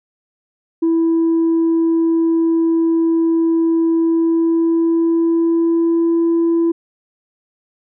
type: tone with pitch glide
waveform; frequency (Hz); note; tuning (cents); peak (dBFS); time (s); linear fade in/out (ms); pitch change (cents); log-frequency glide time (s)
sine; 329.6 to 334.6; E4 to E4; 0 to +26; -10; 0.82-6.72; 10; +26; 3.96-6.17
effects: tanh soft clip ceiling -10 dBFS